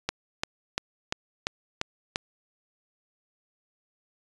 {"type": "click train", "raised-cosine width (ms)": 0.2, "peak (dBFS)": -9, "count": 7, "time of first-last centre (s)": [0.09, 2.159], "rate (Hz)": 2.9, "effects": ["resampled to 22050 Hz"]}